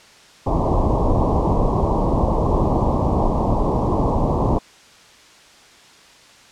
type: low-pass noise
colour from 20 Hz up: pink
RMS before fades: -18 dBFS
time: 0.46-4.59 s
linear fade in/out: 10 ms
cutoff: 1100 Hz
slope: 96 dB/octave
effects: white hiss -47 dBFS RMS until 6.51 s + low-pass 6000 Hz 12 dB/octave